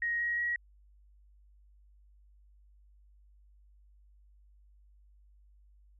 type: tone with pitch steps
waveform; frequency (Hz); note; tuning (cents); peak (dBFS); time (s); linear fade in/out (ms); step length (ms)
sine; 1880 / 1894.2 / 1908.4; A#6 / A#6 / A#6; +14 / +27 / +40; -29; 0.02-0.56; 2; 180
effects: added 50 Hz sine -58 dBFS peak until 5.99 s